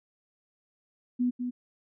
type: tone with echo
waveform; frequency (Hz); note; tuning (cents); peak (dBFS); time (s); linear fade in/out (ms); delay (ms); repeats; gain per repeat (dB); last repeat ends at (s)
sine; 246.9; B3; 0; -23; 1.19-1.31; 20; 200; 1; -6; 1.51
effects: none